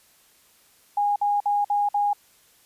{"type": "tone bursts", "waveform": "sine", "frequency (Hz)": 820, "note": "G#5", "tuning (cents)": -22, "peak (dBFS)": -19, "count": 5, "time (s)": [0.97, 2.132], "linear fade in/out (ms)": 5, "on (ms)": 190, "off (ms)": 53, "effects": ["white hiss -58 dBFS RMS until 2.65 s", "resampled to 32000 Hz"]}